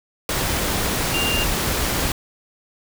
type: tone in noise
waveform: sine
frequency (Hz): 2794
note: F7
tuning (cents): 0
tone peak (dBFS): -22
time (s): 1.14-1.44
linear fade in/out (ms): 2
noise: pink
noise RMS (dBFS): -22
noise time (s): 0.29-2.12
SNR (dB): -3
effects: none